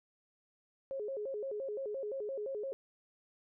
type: tone with vibrato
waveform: sine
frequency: 476.2 Hz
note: A#4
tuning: 37 cents sharp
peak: -36 dBFS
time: 0.91-2.73 s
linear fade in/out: 0 ms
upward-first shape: square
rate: 5.8 Hz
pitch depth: 220 cents each way
effects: none